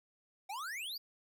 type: exponential sweep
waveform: square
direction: up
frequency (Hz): 740 to 4902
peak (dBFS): -40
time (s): 0.49-0.98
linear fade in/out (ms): 10
effects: none